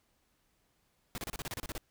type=noise bursts; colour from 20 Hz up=pink; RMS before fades=-39 dBFS; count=11; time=1.15-1.779 s; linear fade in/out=0 ms; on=29 ms; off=31 ms; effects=pink hiss -74 dBFS RMS until 1.9 s